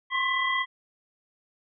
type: tone cluster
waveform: sine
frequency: 1052 / 1089 / 1992 / 3233 Hz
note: C6 / C#6 / B6 / G#7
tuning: +9 / -31 / +14 / -47 cents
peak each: -29 / -33 / -26 / -33 dBFS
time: 0.1-0.66 s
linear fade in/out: 50 ms
effects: none